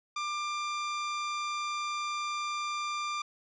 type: tone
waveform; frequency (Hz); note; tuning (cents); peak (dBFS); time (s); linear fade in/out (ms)
sawtooth; 1190; D6; +22; -28; 0.16-3.22; 5
effects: resampled to 16000 Hz